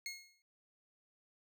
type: tone with exponential decay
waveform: 20% pulse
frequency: 2160 Hz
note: C#7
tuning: 45 cents flat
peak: -33 dBFS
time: 0.06-0.42 s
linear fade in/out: 1 ms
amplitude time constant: 77 ms
effects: none